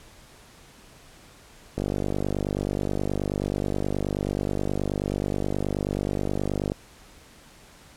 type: click train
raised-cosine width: 2 ms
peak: -13 dBFS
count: 245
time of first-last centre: 1.78-6.719 s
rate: 49.4 Hz
effects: pink hiss -51 dBFS RMS until 7.96 s + low-pass 11000 Hz 12 dB/octave